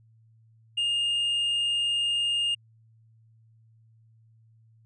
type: tone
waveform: triangle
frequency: 2829 Hz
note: F7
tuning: 22 cents sharp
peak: -22 dBFS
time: 0.77-2.55 s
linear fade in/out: 10 ms
effects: added 112 Hz sine -56 dBFS peak until 4.85 s + resampled to 22050 Hz